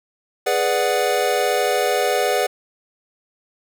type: chord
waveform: square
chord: G# half-diminished seventh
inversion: none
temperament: equal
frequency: 415.3 / 493.9 / 587.3 / 740 Hz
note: G#4 / B4 / D5 / F#5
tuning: 0 / 0 / 0 / 0 cents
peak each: -24 / -23 / -24 / -23 dBFS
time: 0.46-2.47 s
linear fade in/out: 10 ms
effects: none